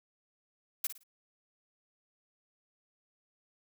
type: noise with echo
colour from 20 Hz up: blue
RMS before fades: -31 dBFS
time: 0.84-0.87 s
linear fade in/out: 5 ms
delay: 55 ms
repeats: 3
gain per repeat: -11 dB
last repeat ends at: 1.035 s
effects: none